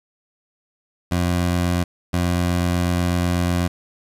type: tone pair in turn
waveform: 20% pulse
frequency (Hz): 88.1 / 88.1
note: F2 / F2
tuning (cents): +16 / +16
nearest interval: unison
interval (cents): 0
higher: neither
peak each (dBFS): -13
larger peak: neither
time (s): 1.11-1.84 / 2.13-3.68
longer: second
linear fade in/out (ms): 10
effects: resampled to 32000 Hz + 8-bit